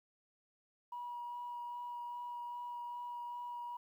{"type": "tone with vibrato", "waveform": "sine", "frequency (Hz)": 964, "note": "B5", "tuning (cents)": -42, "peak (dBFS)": -40, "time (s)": [0.92, 3.77], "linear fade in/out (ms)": 5, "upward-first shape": "sine", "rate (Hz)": 2.5, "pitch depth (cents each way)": 9, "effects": ["tanh soft clip ceiling -37 dBFS", "12-bit"]}